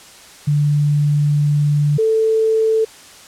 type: tone pair in turn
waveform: sine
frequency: 146.83 / 442.3 Hz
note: D3 / A4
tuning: 0 / +9 cents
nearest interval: octave + perfect fifth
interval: 1909 cents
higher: second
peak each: -12 dBFS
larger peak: neither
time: 0.47-1.98 / 1.98-2.85 s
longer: first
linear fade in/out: 10 ms
effects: white hiss -41 dBFS RMS until 3.27 s + low-pass 9000 Hz 12 dB/octave

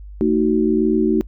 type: chord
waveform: sine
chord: D# diminished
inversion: second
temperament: just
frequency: 224 / 311.1 / 373.4 Hz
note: A3 / D#4 / F#4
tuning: +31 / 0 / +16 cents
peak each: -18 dBFS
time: 0.21-1.21 s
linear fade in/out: 0 ms
effects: noise-tail reverb RT60 0.1 s tail -24 dB re dry + added 50 Hz sine -33 dBFS peak until 1.27 s

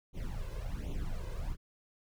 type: noise with flanger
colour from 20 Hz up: brown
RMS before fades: -37 dBFS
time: 0.13-1.57 s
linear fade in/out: 50 ms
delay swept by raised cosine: 0.3 to 2 ms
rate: 1.3 Hz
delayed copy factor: +0.85
effects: none

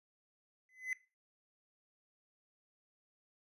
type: tone with exponential growth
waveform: triangle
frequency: 2027 Hz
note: B6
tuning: 45 cents sharp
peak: -30 dBFS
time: 0.69-0.93 s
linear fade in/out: 1 ms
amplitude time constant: 51 ms
effects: noise-tail reverb RT60 0.3 s tail -18 dB re dry + resampled to 32000 Hz

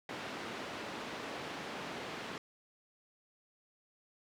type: band-pass noise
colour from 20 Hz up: pink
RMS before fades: -43 dBFS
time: 0.09-2.38 s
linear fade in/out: 2 ms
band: 220 to 3500 Hz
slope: 12 dB/octave
effects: none

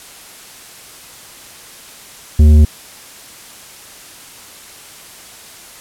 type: tone with tanh clipping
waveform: sine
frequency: 76 Hz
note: D#2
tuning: 40 cents flat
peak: -5 dBFS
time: 2.39-2.65 s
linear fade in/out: 5 ms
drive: 9 dB
effects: white hiss -37 dBFS RMS until 5.8 s + low-pass 12000 Hz 12 dB/octave

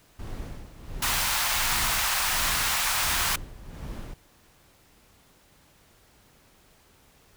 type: noise with tremolo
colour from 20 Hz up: brown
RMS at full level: -34 dBFS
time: 0.19-4.14 s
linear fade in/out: 5 ms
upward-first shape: sine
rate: 1.4 Hz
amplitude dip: 70%
type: high-pass noise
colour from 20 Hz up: pink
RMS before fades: -26 dBFS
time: 1.02-3.36 s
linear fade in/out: 5 ms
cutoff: 860 Hz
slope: 24 dB/octave
effects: pink hiss -59 dBFS RMS until 7.36 s

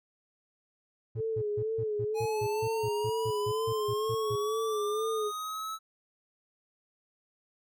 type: tone bursts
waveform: triangle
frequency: 114.7 Hz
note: A#2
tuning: 28 cents flat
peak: -31 dBFS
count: 16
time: 1.15-4.36 s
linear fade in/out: 10 ms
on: 60 ms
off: 150 ms
type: tone with vibrato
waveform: sine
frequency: 430.9 Hz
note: A4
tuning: 36 cents flat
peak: -29 dBFS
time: 1.16-5.32 s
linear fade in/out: 50 ms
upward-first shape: sine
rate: 2.1 Hz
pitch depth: 66 cents each way
type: linear sweep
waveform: square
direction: up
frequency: 830.6 to 1308 Hz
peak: -35 dBFS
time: 2.14-5.79 s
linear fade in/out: 50 ms
effects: none

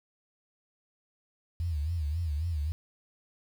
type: tone with vibrato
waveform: sine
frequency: 79.3 Hz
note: D#2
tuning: 33 cents sharp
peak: -28 dBFS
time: 1.6-2.72 s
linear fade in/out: 0 ms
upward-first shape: sine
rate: 3.7 Hz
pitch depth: 160 cents each way
effects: 9-bit

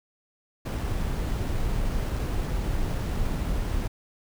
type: noise with sample-and-hold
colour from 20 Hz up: brown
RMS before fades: -27 dBFS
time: 0.65-3.88 s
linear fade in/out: 10 ms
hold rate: 11025 Hz
effects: none

